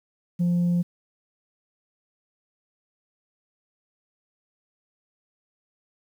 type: tone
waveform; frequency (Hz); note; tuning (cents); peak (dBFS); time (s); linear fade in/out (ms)
sine; 174.61; F3; 0; -17; 0.39-0.83; 20
effects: tanh soft clip ceiling -18 dBFS + 9-bit